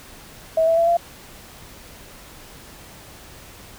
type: tone with pitch steps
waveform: sine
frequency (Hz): 646 / 658.8 / 671.9 / 685.2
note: E5 / E5 / E5 / F5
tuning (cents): -35 / -1 / +33 / -33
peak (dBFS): -14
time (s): 0.57-0.97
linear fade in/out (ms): 5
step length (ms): 100
effects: pink hiss -43 dBFS RMS until 3.78 s